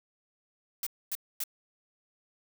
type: noise bursts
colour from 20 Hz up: blue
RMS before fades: -33 dBFS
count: 3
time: 0.83-1.438 s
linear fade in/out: 2 ms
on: 36 ms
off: 250 ms
effects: none